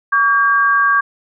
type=tone pair together; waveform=sine; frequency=1137.7 / 1609 Hz; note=C#6 / G6; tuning=+45 / +45 cents; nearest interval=tritone; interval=600 cents; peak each=-13 dBFS; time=0.12-1.01 s; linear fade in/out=10 ms; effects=none